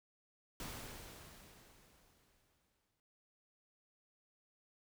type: noise with exponential decay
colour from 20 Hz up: pink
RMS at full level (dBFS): -45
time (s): 0.6-3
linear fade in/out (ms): 1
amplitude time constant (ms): 520
effects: none